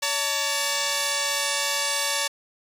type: tone pair together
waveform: 5% pulse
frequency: 567 / 900.1 Hz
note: C#5 / A5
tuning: +39 / +39 cents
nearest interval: minor sixth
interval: 800 cents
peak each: -14 dBFS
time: 0.02-2.28 s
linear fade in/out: 10 ms
effects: resampled to 32000 Hz